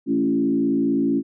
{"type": "tone with frequency modulation", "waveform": "sine", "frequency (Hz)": 278.2, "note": "C#4", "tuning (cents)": 6, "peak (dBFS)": -17, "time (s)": [0.06, 1.23], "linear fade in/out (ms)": 50, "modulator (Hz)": 55.8, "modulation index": 1.1, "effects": []}